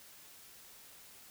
silence, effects white hiss -56 dBFS RMS until 1.3 s

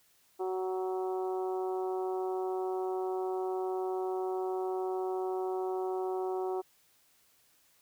harmonic tone, 186.7 Hz, F#3, 16 cents sharp, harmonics 2 / 3 / 4 / 5 / 6 / 7, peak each -32 / -48 / -38 / -45 / -49 / -52 dBFS, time 0.39-6.62 s, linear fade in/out 20 ms, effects white hiss -67 dBFS RMS until 7.81 s

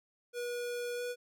square tone with pitch glide, 483.5 to 488.3 Hz, B4 to B4, -37 to -20 cents, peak -36 dBFS, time 0.33-1.16 s, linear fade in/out 50 ms, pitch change +17 cents, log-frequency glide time 0.96-1.02 s, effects none

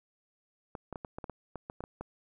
clicks, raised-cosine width 1 ms, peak -25 dBFS, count 12, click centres 0.752 / 0.927 / 0.958 / 1.048 / 1.185 / 1.242 / 1.297 / 1.557 / 1.699 / 1.806 / 1.839 / 2.01 s, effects 11-bit

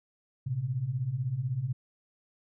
sine beating tone pair, 115.8 / 131.8 Hz, A#2 / C3, -11 / +13 cents, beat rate 16 Hz, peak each -34 / -30 dBFS, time 0.46-1.73 s, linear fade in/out 10 ms, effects none

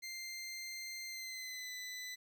20% pulse tone with pitch glide, 2093 to 2001 Hz, C7 to B6, 0 to +22 cents, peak -38 dBFS, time 0.02-2.16 s, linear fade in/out 20 ms, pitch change -78 cents, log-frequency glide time 1.08-1.72 s, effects 12-bit

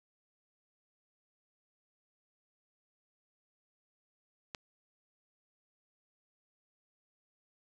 click, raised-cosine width 0.2 ms, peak -22 dBFS, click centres 4.548 s, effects none

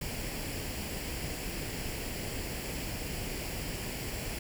pink noise with comb filter, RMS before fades -37 dBFS, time 0.01-4.39 s, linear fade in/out 5 ms, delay 0.4 ms, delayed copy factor +0.55, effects none

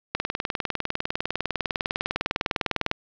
click train, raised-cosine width 0.3 ms, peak -8 dBFS, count 56, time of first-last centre 0.15-2.914 s, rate 19.9 Hz, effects resampled to 16000 Hz + 7-bit

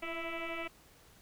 sine tone with frequency modulation, 987 Hz, B5, 1 cent flat, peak -36 dBFS, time 0.02-0.68 s, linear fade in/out 10 ms, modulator 331 Hz, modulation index 5.3, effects pink hiss -61 dBFS RMS until 1.21 s

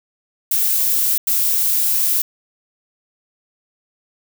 violet noise bursts at uneven times, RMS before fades -17 dBFS, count 2, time 0.51-1.18 / 1.27-2.22 s, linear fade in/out 5 ms, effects none

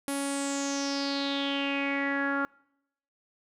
sawtooth tone with low-pass filter sweep, 278.9 Hz, C#4, 11 cents sharp, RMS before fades -30 dBFS, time 0.08-2.45 s, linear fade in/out 0 ms, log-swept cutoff 11000 to 1400 Hz, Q 6.4, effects noise-tail reverb RT60 0.8 s tail -26 dB re dry

